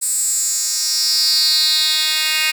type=tone with high-pass filter sweep; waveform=10% pulse; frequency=311.1 Hz; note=D#4; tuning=in tune; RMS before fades=-17 dBFS; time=0.01-2.52 s; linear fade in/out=20 ms; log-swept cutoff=8600 to 2700 Hz; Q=4.9; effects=none